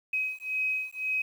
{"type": "beating tone pair", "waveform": "sine", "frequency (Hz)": [2532, 2533.9], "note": ["D#7", "D#7"], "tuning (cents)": [30, 31], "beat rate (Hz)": 1.9, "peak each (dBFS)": -31, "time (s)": [0.13, 1.22], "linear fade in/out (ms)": 5, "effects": ["9-bit"]}